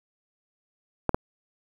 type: clicks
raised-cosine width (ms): 1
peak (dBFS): -7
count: 2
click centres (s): 1.093 / 1.145
effects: 7-bit